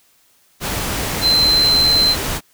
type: tone in noise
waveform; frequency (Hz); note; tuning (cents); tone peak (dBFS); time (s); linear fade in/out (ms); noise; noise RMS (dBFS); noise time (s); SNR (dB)
sine; 4089; C8; -41; -11; 1.21-2.16; 50; pink; -22; 0.6-2.41; +8
effects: white hiss -56 dBFS RMS until 2.53 s